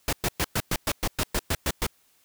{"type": "noise bursts", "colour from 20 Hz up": "pink", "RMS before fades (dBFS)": -25, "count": 12, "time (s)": [0.08, 1.866], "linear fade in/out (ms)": 2, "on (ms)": 48, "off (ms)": 110, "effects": ["white hiss -64 dBFS RMS until 2.24 s"]}